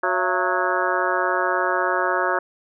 harmonic tone with a mistuned harmonic, 183.4 Hz, F#3, 15 cents flat, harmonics 2 / 3 / 4 / 5 / 6 / 7 / 8 / 9, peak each -27 / -27 / -27 / -27 / -27 / -27 / -27 / -27 dBFS, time 0.03-2.39 s, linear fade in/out 5 ms, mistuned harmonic 4, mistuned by -130 cents, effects none

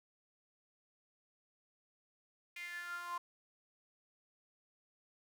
sawtooth tone with high-pass filter sweep, 349.2 Hz, F4, in tune, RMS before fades -44 dBFS, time 2.56-3.18 s, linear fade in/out 5 ms, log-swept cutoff 2300 to 1000 Hz, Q 9.3, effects none

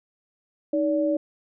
sine tone pair together, 311.5 / 575 Hz, D#4 / D5, +2 / -37 cents, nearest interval major seventh, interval 1061 cents, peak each -23 / -23 dBFS, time 0.73-1.17 s, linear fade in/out 5 ms, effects none

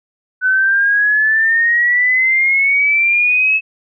sine exponential sweep, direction up, 1500 to 2602 Hz, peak -10 dBFS, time 0.41-3.61 s, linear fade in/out 50 ms, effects none

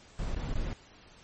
brown noise with dropouts, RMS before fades -32 dBFS, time 0.19-0.73 s, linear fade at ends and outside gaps 1 ms, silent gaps 0.348-0.362 / 0.54-0.555 s, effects pink hiss -56 dBFS RMS until 1.23 s + MP3 32 kbps

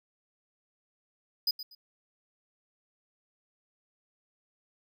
square tone with echo, 4978 Hz, D#8, in tune, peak -25 dBFS, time 1.47-1.51 s, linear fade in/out 5 ms, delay 120 ms, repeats 2, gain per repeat -13 dB, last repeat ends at 1.75 s, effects none

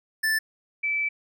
square / sine tone pair in turn, 1760 / 2314 Hz, A6 / D7, 0 / -26 cents, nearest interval perfect fourth, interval 474 cents, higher second, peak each -22 / -23 dBFS, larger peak first, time 0.23-0.39 / 0.83-1.09 s, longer second, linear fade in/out 10 ms, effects none

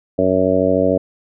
harmonic tone, 93.4 Hz, F#2, 17 cents sharp, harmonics 1 / 2 / 3 / 4 / 5 / 6 / 7, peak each -27 / -23 / -19 / -24 / -19 / -17 / -21 dBFS, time 0.18-0.98 s, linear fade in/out 10 ms, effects none

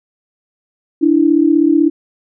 sine tone pair together, 293.6 / 329.6 Hz, D4 / E4, 0 / 0 cents, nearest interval major second, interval 200 cents, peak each -11 dBFS, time 1.01-1.9 s, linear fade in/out 20 ms, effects none

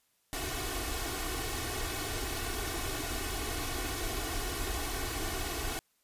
pink noise with comb filter, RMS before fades -35 dBFS, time 0.33-5.79 s, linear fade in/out 0 ms, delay 2.7 ms, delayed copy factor +0.8, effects white hiss -73 dBFS RMS until 6.03 s + resampled to 32000 Hz

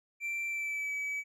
triangle tone with pitch glide, 2349 to 2286 Hz, D7 to D7, 0 to -47 cents, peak -31 dBFS, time 0.2-1.24 s, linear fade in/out 50 ms, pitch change -47 cents, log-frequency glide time 0.47-0.93 s, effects none

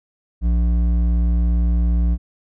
sine tone with hard clipping, 58.7 Hz, A#1, 13 cents sharp, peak -16 dBFS, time 0.41-2.18 s, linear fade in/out 50 ms, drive 8 dB, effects none

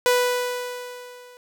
sawtooth tone with level ramp, 493.9 Hz, B4, in tune, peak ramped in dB -11 to -41 dBFS, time 0.06-1.37 s, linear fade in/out 0 ms, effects none

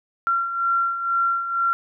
sine beating tone pair, 1368 / 1370.1 Hz, F6 / F6, -36 / -34 cents, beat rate 2.1 Hz, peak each -27 / -20 dBFS, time 0.27-1.73 s, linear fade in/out 0 ms, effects none

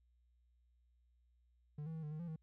triangle tone with pitch steps, 148.6 / 161.1 / 160 / 150.3 / 154.5 / 171.3 / 158.7 Hz, D3 / E3 / D#3 / D3 / D#3 / F3 / D#3, +21 / -39 / +49 / +40 / -12 / -33 / +35 cents, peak -40 dBFS, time 1.78-2.361 s, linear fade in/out 5 ms, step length 83 ms, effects added 60 Hz sine -70 dBFS peak until 2.42 s

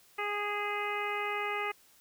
harmonic tone with a mistuned harmonic, 412.6 Hz, G#4, 11 cents flat, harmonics 1 / 2 / 3 / 4 / 5 / 6 / 7, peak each -38 / -38 / -37 / -44 / -37 / -40 / -47 dBFS, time 0.18-1.72 s, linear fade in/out 10 ms, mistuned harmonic 6, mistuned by +27 cents, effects white hiss -62 dBFS RMS until 2 s

